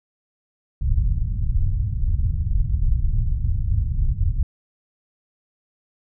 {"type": "low-pass noise", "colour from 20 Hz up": "pink", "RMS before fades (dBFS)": -20, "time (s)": [0.81, 4.43], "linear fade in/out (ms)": 5, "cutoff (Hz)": 110, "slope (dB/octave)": 24, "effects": []}